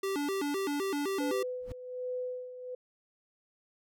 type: tone with vibrato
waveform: square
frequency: 335.2 Hz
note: E4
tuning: 29 cents sharp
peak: -31 dBFS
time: 0.03-1.43 s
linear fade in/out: 5 ms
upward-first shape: square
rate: 3.9 Hz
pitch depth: 260 cents each way
type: tone with tremolo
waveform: sine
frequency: 502 Hz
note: B4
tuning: 28 cents sharp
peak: -32 dBFS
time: 1.2-2.75 s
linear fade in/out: 5 ms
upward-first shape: sine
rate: 1.3 Hz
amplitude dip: 70%
type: noise with exponential growth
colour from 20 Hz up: brown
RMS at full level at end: -37 dBFS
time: 1.6-1.72 s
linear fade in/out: 2 ms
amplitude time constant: 26 ms
effects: none